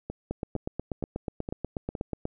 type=two click trains; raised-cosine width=2 ms; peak=-20 / -17 dBFS; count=5 / 17; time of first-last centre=0.1-1.952 / 0.31-2.254 s; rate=2.16 / 8.23 Hz; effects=none